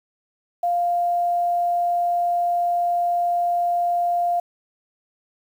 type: tone with quantisation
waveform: sine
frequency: 698.5 Hz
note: F5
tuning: in tune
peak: -18 dBFS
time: 0.63-4.4 s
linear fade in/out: 5 ms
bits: 8
effects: none